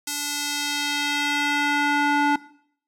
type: tone with band-pass filter sweep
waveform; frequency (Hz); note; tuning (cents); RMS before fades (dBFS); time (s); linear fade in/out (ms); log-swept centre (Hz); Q
square; 290; D4; -22; -23; 0.07-2.36; 5; 8100 to 980; 0.94
effects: noise-tail reverb RT60 0.6 s tail -18 dB re dry